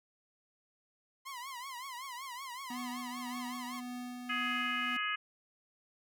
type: tone with vibrato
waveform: sawtooth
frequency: 1029 Hz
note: C6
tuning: 29 cents flat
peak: -38 dBFS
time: 1.25-3.81 s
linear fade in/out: 20 ms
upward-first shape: triangle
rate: 5.3 Hz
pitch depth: 160 cents each way
type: tone with tremolo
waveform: square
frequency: 246.9 Hz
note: B3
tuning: in tune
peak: -40 dBFS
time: 2.7-4.97 s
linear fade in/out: 5 ms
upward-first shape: sine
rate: 1.8 Hz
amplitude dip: 30%
type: harmonic tone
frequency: 418.7 Hz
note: G#4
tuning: 14 cents sharp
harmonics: 3 / 4 / 5 / 6 / 7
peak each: -37 / -38 / -39 / -40 / -40 dBFS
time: 4.29-5.16 s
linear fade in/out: 10 ms
effects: none